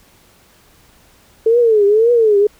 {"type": "tone with vibrato", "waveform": "sine", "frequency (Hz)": 440, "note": "A4", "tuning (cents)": 0, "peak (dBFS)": -8, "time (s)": [1.46, 2.47], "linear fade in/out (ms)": 5, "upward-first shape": "triangle", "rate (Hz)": 1.9, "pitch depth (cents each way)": 180, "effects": ["pink hiss -50 dBFS RMS until 2.59 s"]}